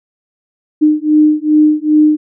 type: beating tone pair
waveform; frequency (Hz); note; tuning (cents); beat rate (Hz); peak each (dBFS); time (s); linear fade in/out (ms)
sine; 303.2 / 305.7; D#4 / D#4; -45 / -30; 2.5; -10; 0.81-2.17; 20
effects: none